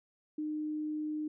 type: tone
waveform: sine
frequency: 305 Hz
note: D#4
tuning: 34 cents flat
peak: -33 dBFS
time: 0.38-1.28 s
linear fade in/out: 5 ms
effects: none